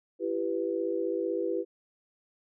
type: chord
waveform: sine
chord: E minor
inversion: none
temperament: equal with one note detuned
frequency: 336.2 / 392 / 493.9 Hz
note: E4 / G4 / B4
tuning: +34 / 0 / 0 cents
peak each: -32 dBFS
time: 0.19-1.65 s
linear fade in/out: 50 ms
effects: none